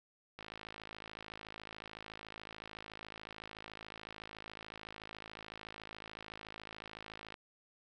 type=click train; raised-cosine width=0.3 ms; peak=-30 dBFS; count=375; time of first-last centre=0.39-7.342 s; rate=53.8 Hz; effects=none